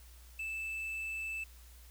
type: tone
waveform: triangle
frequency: 2635 Hz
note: E7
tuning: 1 cent flat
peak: -35 dBFS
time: 0.39-1.44 s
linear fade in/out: 5 ms
effects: added 60 Hz sine -53 dBFS peak until 1.9 s + white hiss -61 dBFS RMS until 1.9 s